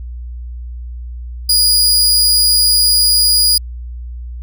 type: tone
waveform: sawtooth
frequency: 4897 Hz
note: D#8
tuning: 28 cents flat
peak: -6 dBFS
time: 1.49-3.58 s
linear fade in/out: 5 ms
effects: added 60 Hz sine -24 dBFS peak until 4.42 s